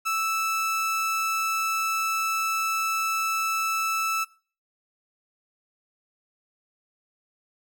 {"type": "tone", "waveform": "30% pulse", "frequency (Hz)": 1315, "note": "E6", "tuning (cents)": -5, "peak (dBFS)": -21, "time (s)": [0.05, 4.25], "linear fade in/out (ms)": 20, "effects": ["noise-tail reverb RT60 0.4 s tail -22 dB re dry"]}